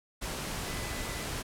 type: tone in noise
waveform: sine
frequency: 2000 Hz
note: B6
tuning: 21 cents sharp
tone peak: -46 dBFS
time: 0.65-1.25 s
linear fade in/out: 20 ms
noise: pink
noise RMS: -36 dBFS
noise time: 0.21-1.43 s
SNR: -13 dB
effects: low-pass 12000 Hz 12 dB/octave